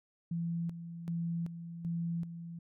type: tone with tremolo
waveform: sine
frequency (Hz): 168.7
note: E3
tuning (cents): +40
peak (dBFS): -32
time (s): 0.31-2.59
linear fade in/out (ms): 5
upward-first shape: square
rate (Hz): 1.3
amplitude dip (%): 65
effects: none